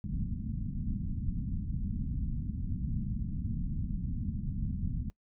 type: low-pass noise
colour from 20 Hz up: pink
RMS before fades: -34 dBFS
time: 0.04-5.1 s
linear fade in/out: 0 ms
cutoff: 240 Hz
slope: 48 dB/octave
effects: noise-tail reverb RT60 0.1 s tail -22 dB re dry